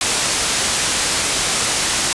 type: low-pass noise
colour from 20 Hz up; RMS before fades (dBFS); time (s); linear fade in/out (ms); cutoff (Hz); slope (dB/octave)
white; -19; 0.01-2.13; 2; 9400; 24
effects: resampled to 24000 Hz